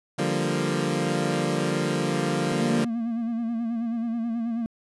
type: chord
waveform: 20% pulse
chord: G minor seventh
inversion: second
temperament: equal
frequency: 146.83 / 174.61 / 196 / 233.1 Hz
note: D3 / F3 / G3 / Bb3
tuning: 0 / 0 / 0 / 0 cents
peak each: -23 / -23 / -26 / -25 dBFS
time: 0.18-2.85 s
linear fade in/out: 10 ms
type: tone with vibrato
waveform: triangle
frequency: 231 Hz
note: A#3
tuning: 16 cents flat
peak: -23 dBFS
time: 2.52-4.66 s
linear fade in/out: 0 ms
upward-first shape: sine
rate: 9.3 Hz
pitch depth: 53 cents each way
effects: resampled to 24000 Hz